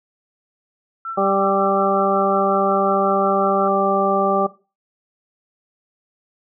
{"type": "tone with tremolo", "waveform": "sine", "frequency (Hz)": 1341, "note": "E6", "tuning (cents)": 29, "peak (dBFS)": -24, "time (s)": [1.05, 3.68], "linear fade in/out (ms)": 2, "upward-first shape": "sine", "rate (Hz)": 5.5, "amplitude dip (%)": 70}
{"type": "harmonic tone", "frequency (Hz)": 196, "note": "G3", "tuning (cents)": 0, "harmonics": [1, 2, 3, 4, 6], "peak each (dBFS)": [-25, -22, -20, -21, -21], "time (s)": [1.17, 4.47], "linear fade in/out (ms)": 10}
{"effects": ["noise-tail reverb RT60 0.3 s tail -17 dB re dry"]}